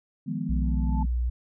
sine chord, F half-diminished seventh, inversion third, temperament equal, 155.56 / 174.61 / 207.7 / 246.9 Hz, Eb3 / F3 / Ab3 / Cb4, 0 / 0 / 0 / 0 cents, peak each -33 dBFS, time 0.26-1.06 s, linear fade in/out 20 ms
sine tone with pitch glide, 61 to 60.26 Hz, B1 to B1, -21 to -42 cents, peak -23 dBFS, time 0.49-1.3 s, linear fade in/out 10 ms, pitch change -21 cents, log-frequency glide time 0.8-1.19 s
sine tone with exponential growth, 875 Hz, A5, 10 cents flat, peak -30 dBFS, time 0.62-1.03 s, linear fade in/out 5 ms, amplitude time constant 89 ms
effects none

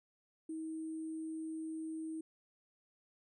sine tone with sample-and-hold, 318.6 Hz, D#4, 41 cents sharp, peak -39 dBFS, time 0.49-2.21 s, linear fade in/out 5 ms, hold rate 8820 Hz, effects resampled to 32000 Hz

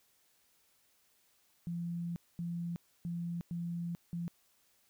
sine tone bursts at uneven times, 171.2 Hz, F3, 34 cents flat, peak -35 dBFS, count 5, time 1.67-2.16 / 2.39-2.76 / 3.05-3.41 / 3.51-3.95 / 4.13-4.28 s, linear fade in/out 0 ms, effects white hiss -71 dBFS RMS until 4.89 s

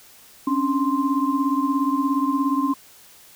sine tone cluster, 270.4 / 287.4 / 1047 Hz, C#4 / D4 / C6, -43 / -37 / +1 cents, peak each -22 / -23 / -24 dBFS, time 0.47-2.74 s, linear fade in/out 5 ms, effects white hiss -49 dBFS RMS until 3.35 s

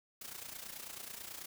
white noise with amplitude modulation, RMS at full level -44 dBFS, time 0.21-1.46 s, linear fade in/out 5 ms, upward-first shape sine, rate 29.2 Hz, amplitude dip 70%, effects none

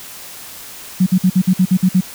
sine tone bursts, 185 Hz, F#3, in tune, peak -8 dBFS, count 9, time 1-2.009 s, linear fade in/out 10 ms, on 65 ms, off 53 ms, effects white hiss -34 dBFS RMS until 2.14 s

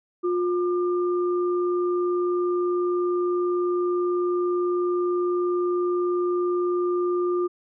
sine tone pair together, 355.4 / 1197 Hz, F4 / D6, +30 / +33 cents, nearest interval octave + major sixth, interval 2103 cents, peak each -21 / -32 dBFS, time 0.23-7.48 s, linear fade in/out 20 ms, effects none

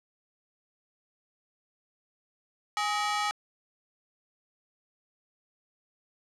sawtooth ring-modulated tone, 1046.5 Hz, C6, in tune, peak -20 dBFS, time 2.77-3.31 s, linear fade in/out 0 ms, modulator 218 Hz, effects low-pass 7000 Hz 12 dB/octave

